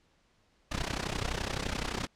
pink noise with amplitude modulation, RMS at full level -30 dBFS, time 0.71-2.07 s, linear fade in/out 10 ms, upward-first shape sine, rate 31.7 Hz, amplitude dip 85%, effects pink hiss -69 dBFS RMS until 2.15 s + low-pass 6000 Hz 12 dB/octave

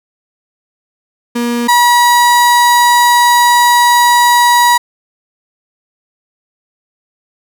35% pulse tone pair in turn, 238.4 / 964.4 Hz, A#3 / B5, +39 / -41 cents, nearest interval 2 octaves, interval 2420 cents, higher second, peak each -11 / -4 dBFS, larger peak second, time 1.35-1.68 / 1.68-4.78 s, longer second, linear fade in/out 10 ms, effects none

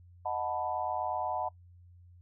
sine chord, B dominant seventh, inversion first, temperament equal with one note detuned, 622.3 / 731.5 / 880 / 987.8 Hz, D#5 / F#5 / A5 / B5, 0 / -20 / 0 / 0 cents, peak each -38 / -34 / -36 / -38 dBFS, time 0.25-1.49 s, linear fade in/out 10 ms, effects noise-tail reverb RT60 0.1 s tail -22 dB re dry + added 88 Hz sine -53 dBFS peak until 2.21 s

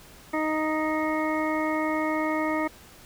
harmonic tone, 311.1 Hz, D#4, in tune, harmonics 1 / 2 / 3 / 4 / 6 / 7, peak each -27 / -30 / -32 / -33 / -35 / -35 dBFS, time 0.33-2.68 s, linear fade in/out 10 ms, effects pink hiss -50 dBFS RMS until 3.05 s

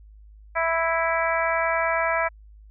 harmonic tone, 329.6 Hz, E4, in tune, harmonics 2 / 3 / 4 / 5 / 6 / 7, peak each -25 / -27 / -28 / -29 / -30 / -30 dBFS, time 0.55-2.29 s, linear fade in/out 20 ms, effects added 52 Hz sine -45 dBFS peak until 2.7 s

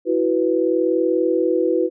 sine chord, E suspended second, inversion none, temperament equal, 329.6 / 370 / 493.9 Hz, E4 / F#4 / B4, 0 / 0 / 0 cents, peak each -20 dBFS, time 0.05-1.9 s, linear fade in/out 50 ms, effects none

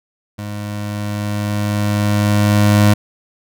25% pulse tone with level ramp, 103.83 Hz, G#2, in tune, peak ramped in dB -21 to -4 dBFS, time 0.38-2.94 s, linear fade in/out 10 ms, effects none

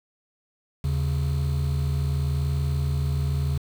triangle tone pair together, 77.78 / 138.59 Hz, D#2 / C#3, 0 / 0 cents, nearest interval minor seventh, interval 1000 cents, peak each -22 dBFS, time 0.84-3.58 s, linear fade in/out 5 ms, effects tanh soft clip ceiling -15 dBFS + 7-bit

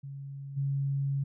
sine tone with level steps, 138.59 Hz, C#3, in tune, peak -38 / -27 dBFS, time 0.03-1.24 s, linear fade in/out 10 ms, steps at 0.56 s, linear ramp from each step 20 ms, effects none

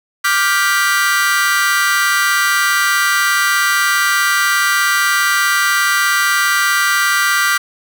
40% pulse chord, G dominant seventh, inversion second, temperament just, 1176 / 1411.2 / 1568 / 1960 Hz, D6 / F6 / G6 / B6, +2 / +18 / 0 / -14 cents, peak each -17 dBFS, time 0.24-7.58 s, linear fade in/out 10 ms, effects none

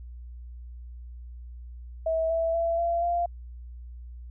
sine tone with pitch steps, 648 / 658.9 / 670.1 / 681.4 / 692.9 Hz, E5 / E5 / E5 / F5 / F5, -30 / -1 / +28 / -43 / -14 cents, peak -23 dBFS, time 2.06-3.26 s, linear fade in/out 5 ms, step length 240 ms, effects added 60 Hz sine -39 dBFS peak until 4.3 s

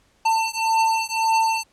square beating tone pair, 894 / 895.8 Hz, A5 / A5, +27 / +31 cents, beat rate 1.8 Hz, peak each -22 dBFS, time 0.25-1.64 s, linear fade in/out 10 ms, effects pink hiss -61 dBFS RMS until 1.72 s + low-pass 9000 Hz 12 dB/octave

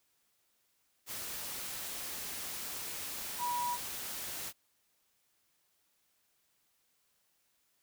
sine tone in noise, 970 Hz, B5, 31 cents flat, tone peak -32 dBFS, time 3.38-3.78 s, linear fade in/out 50 ms, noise white, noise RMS -41 dBFS, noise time 1.06-4.53 s, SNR +6 dB, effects white hiss -75 dBFS RMS until 7.82 s

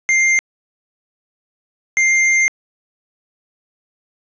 square tone pair in turn, 2102 / 2102 Hz, C7 / C7, +7 / +7 cents, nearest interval unison, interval 0 cents, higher neither, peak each -12 dBFS, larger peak neither, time 0.09-0.39 / 1.97-2.48 s, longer second, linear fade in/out 0 ms, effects resampled to 16000 Hz + 9-bit

